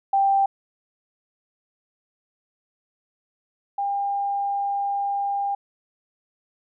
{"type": "tone pair in turn", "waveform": "sine", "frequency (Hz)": [787, 801.2], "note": ["G5", "G5"], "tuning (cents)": [7, 38], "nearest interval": "unison", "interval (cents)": 31, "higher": "second", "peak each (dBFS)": [-16, -22], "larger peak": "first", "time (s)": [[0.13, 0.46], [3.78, 5.55]], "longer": "second", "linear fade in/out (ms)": 5, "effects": []}